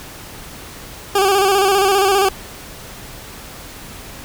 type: tone with vibrato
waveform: 20% pulse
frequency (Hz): 392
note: G4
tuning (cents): 0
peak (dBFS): -7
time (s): 1.15-2.29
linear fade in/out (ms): 5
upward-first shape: square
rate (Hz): 15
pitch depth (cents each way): 52
effects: pink hiss -35 dBFS RMS until 4.24 s